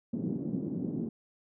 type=band-pass noise; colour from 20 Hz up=white; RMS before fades=-34 dBFS; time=0.13-1.09 s; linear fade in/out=5 ms; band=160 to 280 Hz; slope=24 dB/octave; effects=none